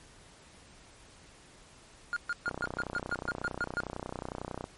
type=tone bursts; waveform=triangle; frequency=1419 Hz; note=F6; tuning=27 cents sharp; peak=-27 dBFS; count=11; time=2.13-3.804 s; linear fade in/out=0 ms; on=34 ms; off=130 ms
type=click train; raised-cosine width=1 ms; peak=-22 dBFS; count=68; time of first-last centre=2.48-4.641 s; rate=31 Hz
effects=pink hiss -56 dBFS RMS until 4.77 s + MP3 48 kbps